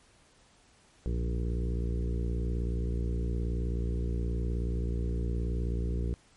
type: harmonic tone with a mistuned harmonic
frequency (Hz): 59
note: A#1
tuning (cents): +22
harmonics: 1 / 2 / 3 / 4 / 5 / 6 / 7 / 8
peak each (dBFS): -29 / -37 / -38 / -47 / -44 / -44 / -44 / -47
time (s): 1.06-6.14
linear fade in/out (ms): 0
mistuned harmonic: 1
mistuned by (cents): +74
effects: pink hiss -62 dBFS RMS until 6.36 s + MP3 48 kbps